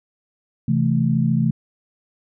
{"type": "chord", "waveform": "sine", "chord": "A minor", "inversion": "first", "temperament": "just", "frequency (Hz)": [132, 165, 220], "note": ["C3", "E3", "A3"], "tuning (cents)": [16, 2, 0], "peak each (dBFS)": -20, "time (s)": [0.68, 1.51], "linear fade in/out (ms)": 5, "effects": []}